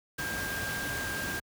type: tone in noise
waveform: sine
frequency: 1600 Hz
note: G6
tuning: 35 cents sharp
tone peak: -34 dBFS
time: 0.18-1.4 s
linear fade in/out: 10 ms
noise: pink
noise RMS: -36 dBFS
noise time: 0.18-1.4 s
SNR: -1 dB
effects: high-pass 60 Hz 12 dB/octave